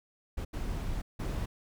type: noise bursts at uneven times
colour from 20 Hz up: brown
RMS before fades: -34 dBFS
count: 3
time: 0.37-0.45 / 0.53-1.02 / 1.19-1.46 s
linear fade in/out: 10 ms
effects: none